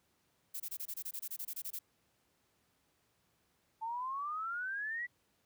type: noise bursts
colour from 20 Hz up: violet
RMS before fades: -41 dBFS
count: 15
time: 0.54-1.791 s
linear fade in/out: 10 ms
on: 61 ms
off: 24 ms
type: exponential sweep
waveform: sine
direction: up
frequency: 880 to 1975.5 Hz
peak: -36 dBFS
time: 3.81-5.07 s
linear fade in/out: 20 ms
effects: pink hiss -75 dBFS RMS until 5.45 s + high-pass 80 Hz 12 dB/octave